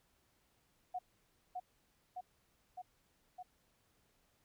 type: tone with echo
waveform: sine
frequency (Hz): 730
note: F#5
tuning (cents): -24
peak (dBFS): -37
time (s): 0.94-0.99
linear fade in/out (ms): 10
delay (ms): 610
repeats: 4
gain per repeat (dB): -2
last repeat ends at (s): 3.43
effects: pink hiss -75 dBFS RMS until 4.44 s